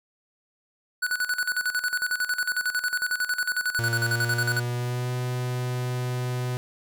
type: tone with tremolo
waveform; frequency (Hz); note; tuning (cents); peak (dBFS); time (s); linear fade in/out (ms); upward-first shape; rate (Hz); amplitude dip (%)
square; 1480; F#6; 0; -23; 1.02-4.6; 10; square; 11; 75
type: tone with pitch glide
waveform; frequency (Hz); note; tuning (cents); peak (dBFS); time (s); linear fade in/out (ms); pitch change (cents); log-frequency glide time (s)
45% pulse; 116.54 to 124.9; A#2 to B2; 0 to +20; -26; 3.79-6.57; 0; +120; 4.03-5.13
effects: none